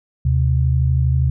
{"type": "tone pair together", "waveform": "sine", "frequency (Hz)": [76.95, 129.5], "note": ["D#2", "C3"], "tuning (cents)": [-19, -17], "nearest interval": "major sixth", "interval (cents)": 902, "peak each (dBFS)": -16, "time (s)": [0.25, 1.3], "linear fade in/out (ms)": 5, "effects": []}